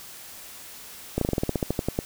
slowing click train, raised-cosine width 2 ms, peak -10 dBFS, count 14, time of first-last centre 1.18-1.989 s, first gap 33 ms, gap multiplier 1.1, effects white hiss -43 dBFS RMS until 2.05 s

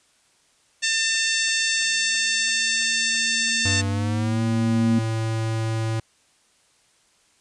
harmonic tone, 897 Hz, A5, 33 cents sharp, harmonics 2 / 3 / 4 / 5 / 6 / 7 / 8 / 9, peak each -25 / -27 / -28 / -29 / -30 / -30 / -31 / -32 dBFS, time 0.82-3.82 s, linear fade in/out 20 ms
sine tone with exponential growth, 230.6 Hz, A#3, 19 cents flat, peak -16 dBFS, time 1.81-4.99 s, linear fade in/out 5 ms, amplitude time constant 690 ms
square tone with pitch glide, 98 to 111.92 Hz, G2 to A2, 0 to +30 cents, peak -23 dBFS, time 3.65-6 s, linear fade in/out 5 ms, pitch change +230 cents, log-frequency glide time 3.88-4.41 s
effects white hiss -61 dBFS RMS until 7.4 s + resampled to 22050 Hz

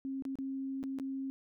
sine tone with dropouts, 268.7 Hz, C4, 46 cents sharp, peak -35 dBFS, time 0.05-1.3 s, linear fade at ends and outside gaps 0 ms, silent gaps 0.223-0.252 / 0.355-0.387 / 0.83-0.838 / 0.987-0.998 s, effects none

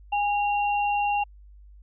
sine tone pair together, 820.6 / 2760 Hz, G#5 / F7, -21 / -21 cents, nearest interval octave + major sixth, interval 2100 cents, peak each -22 / -31 dBFS, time 0.12-1.24 s, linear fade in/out 10 ms, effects added 50 Hz sine -46 dBFS peak until 1.82 s

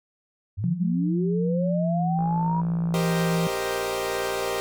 sine linear sweep, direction up, 87.31 to 975 Hz, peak -26 dBFS, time 0.57-2.62 s, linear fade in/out 20 ms
sine tone with pitch glide, 174.61 to 167.79 Hz, F3 to E3, 0 to +31 cents, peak -22 dBFS, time 0.64-3.47 s, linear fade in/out 0 ms, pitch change -69 cents, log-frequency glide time 1.74-2.02 s
click train, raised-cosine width 1 ms, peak -25 dBFS, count 142, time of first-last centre 2.19-4.596 s, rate 58.6 Hz
sawtooth chord, C minor seventh, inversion second, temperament equal, 392 / 466.2 / 523.3 / 622.3 Hz, G4 / Bb4 / C5 / Eb5, 0 / 0 / 0 / 0 cents, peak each -25 / -28 / -28 / -29 dBFS, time 2.94-4.6 s, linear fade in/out 0 ms
effects none

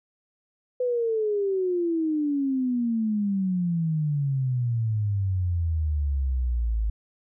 sine exponential sweep, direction down, 505 to 52.4 Hz, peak -22 dBFS, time 0.8-6.9 s, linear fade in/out 5 ms, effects none

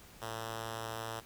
5% pulse tone with notch filter, 112.4 Hz, A2, 37 cents sharp, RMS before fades -41 dBFS, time 0.21-1.21 s, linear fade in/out 20 ms, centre 260 Hz, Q 1.3, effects pink hiss -56 dBFS RMS until 1.25 s

